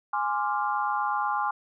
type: chord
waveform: sine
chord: D half-diminished seventh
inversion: second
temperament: equal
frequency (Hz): 830.6 / 1046.5 / 1174.7 / 1396.9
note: Ab5 / C6 / D6 / F6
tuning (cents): 0 / 0 / 0 / 0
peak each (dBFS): -28 / -30 / -31 / -33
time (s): 0.13-1.51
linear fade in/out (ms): 5
effects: none